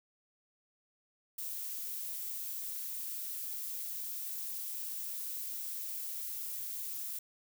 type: noise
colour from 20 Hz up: violet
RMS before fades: -40 dBFS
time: 1.38-7.19 s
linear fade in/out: 5 ms
effects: none